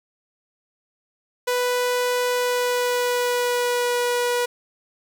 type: tone with pitch glide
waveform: sawtooth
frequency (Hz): 494.1 to 486.5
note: B4 to B4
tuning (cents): +1 to -26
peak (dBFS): -16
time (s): 1.47-4.46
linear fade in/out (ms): 10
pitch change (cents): -27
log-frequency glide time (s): 2.28-3.97
effects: 8-bit